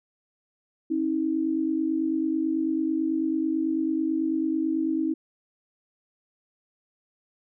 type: tone pair together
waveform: sine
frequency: 270.6 / 319.7 Hz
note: C#4 / D#4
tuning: -42 / +47 cents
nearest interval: minor third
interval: 289 cents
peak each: -28 / -24 dBFS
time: 0.9-5.14 s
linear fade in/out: 10 ms
effects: none